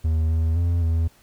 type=tone with pitch steps; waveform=triangle; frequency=79.7 / 80.9 / 85.6 / 82 Hz; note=D#2 / E2 / F2 / E2; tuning=+42 / -32 / -34 / -9 cents; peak=-16 dBFS; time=0.04-1.08 s; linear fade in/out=10 ms; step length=260 ms; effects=pink hiss -56 dBFS RMS until 1.22 s